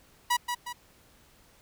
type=tone with echo; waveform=sawtooth; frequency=971 Hz; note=B5; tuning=30 cents flat; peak=-19 dBFS; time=0.3-0.37 s; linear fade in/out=10 ms; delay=180 ms; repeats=2; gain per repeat=-6 dB; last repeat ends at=0.73 s; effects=pink hiss -60 dBFS RMS until 1.61 s